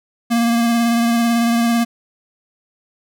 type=tone with vibrato; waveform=square; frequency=233.6 Hz; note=A#3; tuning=4 cents sharp; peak=-14 dBFS; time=0.3-1.85 s; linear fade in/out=20 ms; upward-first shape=triangle; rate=18 Hz; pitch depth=25 cents each way; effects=none